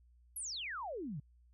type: exponential sweep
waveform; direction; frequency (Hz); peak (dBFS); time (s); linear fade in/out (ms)
sine; down; 11760 to 128.1; -39; 0.36-1.2; 5
effects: added 60 Hz sine -62 dBFS peak until 1.53 s